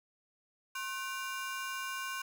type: ring-modulated tone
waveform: 30% pulse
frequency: 1293 Hz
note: E6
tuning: 34 cents flat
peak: -31 dBFS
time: 0.75-2.22 s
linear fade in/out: 5 ms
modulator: 223 Hz
effects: none